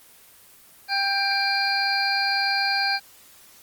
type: harmonic tone with a mistuned harmonic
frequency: 791 Hz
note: G5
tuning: 15 cents sharp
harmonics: 1 / 2 / 3 / 5 / 6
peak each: -26 / -26 / -28 / -28 / -27 dBFS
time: 0.88-3 s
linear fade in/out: 50 ms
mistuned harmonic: 5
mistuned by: +110 cents
effects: white hiss -51 dBFS RMS until 3.62 s + Opus 24 kbps